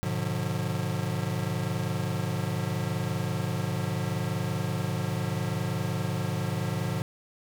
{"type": "chord", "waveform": "square", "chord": "G# diminished seventh", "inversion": "none", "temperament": "just", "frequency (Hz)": [103.83, 124.59, 149.51, 179.41], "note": ["G#2", "B2", "D3", "F3"], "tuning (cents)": [0, 16, 31, 47], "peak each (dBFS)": -34, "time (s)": [0.03, 7.02], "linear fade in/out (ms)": 0, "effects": []}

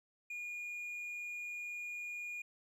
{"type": "tone", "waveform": "triangle", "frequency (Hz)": 2434, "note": "D#7", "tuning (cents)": -39, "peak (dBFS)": -39, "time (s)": [0.3, 2.42], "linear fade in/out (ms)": 5, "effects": []}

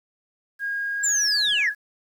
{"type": "tone with pitch glide", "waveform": "sine", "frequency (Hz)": [1631, 1675.9], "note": ["G#6", "G#6"], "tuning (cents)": [-32, 15], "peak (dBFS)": -24, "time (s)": [0.59, 1.75], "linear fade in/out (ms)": 50, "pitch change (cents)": 47, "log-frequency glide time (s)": [0.95, 1.23]}
{"type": "linear sweep", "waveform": "sine", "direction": "down", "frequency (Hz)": [7450, 1575], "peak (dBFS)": -18, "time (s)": [1.03, 1.71], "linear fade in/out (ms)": 10}
{"effects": ["tanh soft clip ceiling -15 dBFS", "9-bit"]}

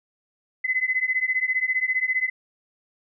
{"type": "beating tone pair", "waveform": "sine", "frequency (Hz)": [2023, 2038], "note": ["B6", "C7"], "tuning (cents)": [41, -46], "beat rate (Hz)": 15, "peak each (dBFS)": -24, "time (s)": [0.64, 2.3], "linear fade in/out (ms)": 10, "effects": []}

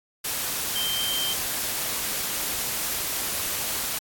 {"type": "tone in noise", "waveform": "sine", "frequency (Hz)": 3136, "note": "G7", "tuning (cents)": 0, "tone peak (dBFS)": -26, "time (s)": [0.75, 1.34], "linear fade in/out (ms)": 10, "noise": "white", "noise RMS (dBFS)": -28, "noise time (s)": [0.24, 3.99], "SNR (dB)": -1, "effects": ["AAC 64 kbps"]}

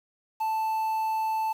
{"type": "tone with quantisation", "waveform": "triangle", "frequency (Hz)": 880, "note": "A5", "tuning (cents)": 0, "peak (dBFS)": -23, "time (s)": [0.4, 1.53], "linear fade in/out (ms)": 10, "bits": 8, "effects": []}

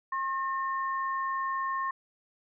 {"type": "tone pair together", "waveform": "sine", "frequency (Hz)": [1074, 1817.3], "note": ["C6", "A#6"], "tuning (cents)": [45, -45], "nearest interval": "major sixth", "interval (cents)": 910, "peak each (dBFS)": [-29, -37], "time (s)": [0.12, 1.91], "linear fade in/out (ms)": 5, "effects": []}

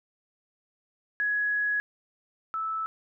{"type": "tone pair in turn", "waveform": "sine", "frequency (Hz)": [1676, 1311.2], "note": ["G#6", "E6"], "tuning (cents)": [15, -10], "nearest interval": "major third", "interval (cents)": 425, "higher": "first", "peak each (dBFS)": [-24, -28], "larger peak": "first", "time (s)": [[1.2, 1.8], [2.54, 2.86]], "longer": "first", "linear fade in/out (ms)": 0, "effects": []}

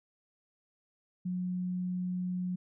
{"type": "tone", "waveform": "sine", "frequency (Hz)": 181.2, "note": "F#3", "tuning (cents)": -36, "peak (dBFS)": -31, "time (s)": [1.25, 2.56], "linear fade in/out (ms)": 10, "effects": []}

